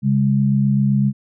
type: tone pair together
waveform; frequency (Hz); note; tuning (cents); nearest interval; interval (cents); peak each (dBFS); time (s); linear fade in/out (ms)
sine; 136.02 / 203.8; C#3 / G#3; -32 / -32; perfect fifth; 700; -16; 0.02-1.13; 50
effects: none